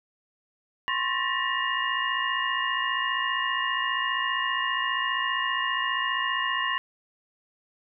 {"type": "tone cluster", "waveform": "sine", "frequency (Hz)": [1034, 1089, 1784, 1905, 2837], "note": ["C6", "C#6", "A6", "A#6", "F7"], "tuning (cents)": [-21, -31, 23, 37, 27], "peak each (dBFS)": -31, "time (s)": [0.88, 6.78], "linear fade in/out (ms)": 0, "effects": []}